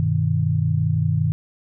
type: chord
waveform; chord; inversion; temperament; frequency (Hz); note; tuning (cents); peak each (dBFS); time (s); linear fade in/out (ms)
sine; G augmented; none; equal; 98 / 123.47 / 155.56; G2 / B2 / D#3; 0 / 0 / 0; -22 / -23 / -20; 0-1.32; 0
effects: none